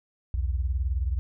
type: beating tone pair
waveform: sine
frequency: 61.74 / 80.74 Hz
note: B1 / E2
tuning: 0 / -35 cents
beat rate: 19 Hz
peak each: -25 / -30 dBFS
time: 0.34-1.19 s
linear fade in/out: 0 ms
effects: none